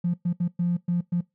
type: tone bursts at uneven times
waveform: triangle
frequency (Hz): 174.61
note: F3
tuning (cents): 0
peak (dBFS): -17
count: 6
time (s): 0.04-0.14 / 0.25-0.33 / 0.4-0.48 / 0.59-0.77 / 0.88-1.01 / 1.12-1.21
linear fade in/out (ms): 10
effects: noise-tail reverb RT60 0.2 s tail -25 dB re dry + tanh soft clip ceiling -19 dBFS